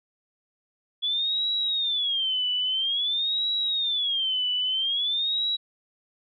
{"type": "tone with vibrato", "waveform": "sine", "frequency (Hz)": 3399, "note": "G#7", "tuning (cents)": 39, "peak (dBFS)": -23, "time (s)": [1.02, 5.57], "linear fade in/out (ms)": 20, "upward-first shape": "sine", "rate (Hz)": 0.5, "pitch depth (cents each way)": 230, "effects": []}